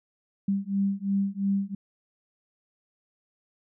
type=beating tone pair; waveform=sine; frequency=196 / 198.9 Hz; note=G3 / G3; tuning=0 / +25 cents; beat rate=2.9 Hz; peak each=-27 dBFS; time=0.48-1.75 s; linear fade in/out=5 ms; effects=none